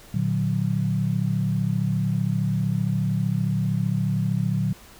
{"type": "chord", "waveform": "sine", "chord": "Bb augmented", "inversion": "none", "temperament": "equal with one note detuned", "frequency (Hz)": [116.54, 149.83, 185], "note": ["Bb2", "D3", "F#3"], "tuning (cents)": [0, 35, 0], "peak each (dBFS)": -25, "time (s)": [0.14, 4.73], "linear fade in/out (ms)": 5, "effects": ["pink hiss -48 dBFS RMS until 4.99 s"]}